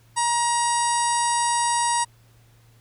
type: harmonic tone with a mistuned harmonic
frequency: 947 Hz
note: A#5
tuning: 27 cents sharp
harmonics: 1 / 2 / 3 / 4 / 5 / 6 / 7 / 8 / 9 / 10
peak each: -21 / -31 / -37 / -36 / -35 / -33 / -38 / -30 / -32 / -31 dBFS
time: 0.16-2.05 s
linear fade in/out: 20 ms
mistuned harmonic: 8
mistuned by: +64 cents
effects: added 115 Hz sine -53 dBFS peak until 2.8 s + pink hiss -60 dBFS RMS until 2.8 s